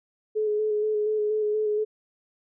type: tone with vibrato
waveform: sine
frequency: 425.5 Hz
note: G#4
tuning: 42 cents sharp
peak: -22 dBFS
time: 0.35-1.85 s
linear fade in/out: 20 ms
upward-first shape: square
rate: 4.2 Hz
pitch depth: 19 cents each way
effects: none